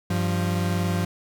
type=tone pair together; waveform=40% pulse; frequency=98 / 174.61 Hz; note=G2 / F3; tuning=0 / 0 cents; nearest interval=minor seventh; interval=1000 cents; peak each=-24 dBFS; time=0.1-1.05 s; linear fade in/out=5 ms; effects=none